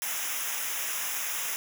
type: noise with comb filter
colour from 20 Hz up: white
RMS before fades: -32 dBFS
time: 0.02-1.56 s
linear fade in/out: 0 ms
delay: 0.23 ms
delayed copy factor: -0.9
effects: none